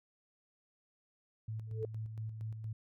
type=tone with tremolo; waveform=sine; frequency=110 Hz; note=A2; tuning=in tune; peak=-37 dBFS; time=1.48-2.73 s; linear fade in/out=5 ms; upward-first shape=square; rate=4.3 Hz; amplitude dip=45%
type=tone with exponential growth; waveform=sine; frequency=440 Hz; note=A4; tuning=in tune; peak=-31 dBFS; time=1.67-1.85 s; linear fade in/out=2 ms; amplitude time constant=39 ms
effects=none